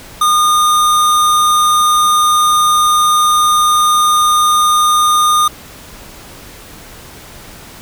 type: tone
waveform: square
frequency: 1220 Hz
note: D#6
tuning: 34 cents flat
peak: -9 dBFS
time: 0.21-5.48 s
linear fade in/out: 5 ms
effects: pink hiss -35 dBFS RMS until 7.81 s